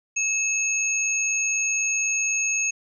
sine tone pair together, 2600 / 6552 Hz, E7 / G#8, -24 / -24 cents, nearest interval octave + major third, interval 1600 cents, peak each -24 dBFS, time 0.16-2.71 s, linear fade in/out 10 ms, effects none

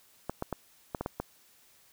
clicks, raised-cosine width 1 ms, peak -18 dBFS, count 7, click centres 0.296 / 0.424 / 0.527 / 0.948 / 1.01 / 1.061 / 1.2 s, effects white hiss -62 dBFS RMS until 1.92 s

